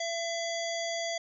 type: harmonic tone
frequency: 673 Hz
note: E5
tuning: 36 cents sharp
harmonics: 1 / 3 / 5 / 7 / 9 / 10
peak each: -33 / -38 / -40 / -41 / -43 / -43 dBFS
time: 0-1.18 s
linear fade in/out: 5 ms
effects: none